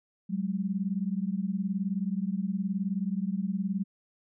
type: beating tone pair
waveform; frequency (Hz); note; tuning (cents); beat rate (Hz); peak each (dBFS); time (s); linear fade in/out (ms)
sine; 186.3 / 205.3; F#3 / G#3; +12 / -20; 19; -30 / -31; 0.29-3.84; 20
effects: none